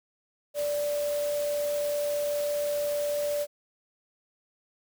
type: tone in noise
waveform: sine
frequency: 584 Hz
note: D5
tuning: 10 cents flat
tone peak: -26 dBFS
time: 0.54-3.47 s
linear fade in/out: 50 ms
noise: white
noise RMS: -40 dBFS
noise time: 0.54-3.47 s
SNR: +11 dB
effects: none